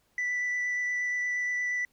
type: tone with vibrato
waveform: sine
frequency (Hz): 1975.5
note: B6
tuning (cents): 0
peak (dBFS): -25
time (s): 0.18-1.85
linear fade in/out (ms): 2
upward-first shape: sine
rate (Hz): 8.5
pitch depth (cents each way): 8
effects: tanh soft clip ceiling -26 dBFS + pink hiss -70 dBFS RMS until 1.92 s